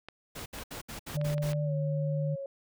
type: clicks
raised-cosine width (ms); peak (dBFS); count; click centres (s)
0.3; -26; 8; 0.086 / 0.392 / 0.587 / 1.099 / 1.214 / 1.301 / 1.381 / 1.532
type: noise bursts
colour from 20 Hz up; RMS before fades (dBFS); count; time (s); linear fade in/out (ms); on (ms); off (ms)
pink; -41; 7; 0.35-1.528; 10; 110; 68
type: tone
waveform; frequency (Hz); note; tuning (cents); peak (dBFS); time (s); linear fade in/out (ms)
sine; 149.9; D3; +36; -28; 1.14-2.36; 20
type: tone with pitch glide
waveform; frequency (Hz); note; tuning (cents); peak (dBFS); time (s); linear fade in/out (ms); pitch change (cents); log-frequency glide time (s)
sine; 586 to 549.9; D5 to C#5; -4 to -14; -35; 1.17-2.46; 2; -110; 1.64-1.74
effects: none